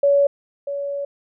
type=tone pair in turn; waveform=sine; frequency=565 / 565 Hz; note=C#5 / C#5; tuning=+33 / +33 cents; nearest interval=unison; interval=0 cents; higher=neither; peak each=-12 / -23 dBFS; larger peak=first; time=0.03-0.27 / 0.67-1.05 s; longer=second; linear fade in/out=5 ms; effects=none